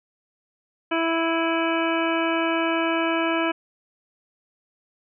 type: harmonic tone with a mistuned harmonic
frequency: 329.6 Hz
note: E4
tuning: in tune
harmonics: 1 / 2 / 3 / 4 / 5 / 7 / 8 / 9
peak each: -24 / -27 / -29 / -30 / -31 / -32 / -33 / -34 dBFS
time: 0.91-3.52 s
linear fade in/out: 10 ms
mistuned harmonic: 8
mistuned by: -67 cents
effects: none